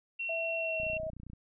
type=tone; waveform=sine; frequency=2725 Hz; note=F7; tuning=43 cents flat; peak=-33 dBFS; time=0.19-0.98 s; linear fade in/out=10 ms
type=tone with pitch glide; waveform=sine; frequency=659.3 to 634.6 Hz; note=E5 to D#5; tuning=0 to +34 cents; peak=-34 dBFS; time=0.29-1.1 s; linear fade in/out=5 ms; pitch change=-66 cents; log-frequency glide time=0.57-0.86 s
type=click train; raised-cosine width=5 ms; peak=-34 dBFS; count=17; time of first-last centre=0.8-1.333 s; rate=30 Hz
effects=none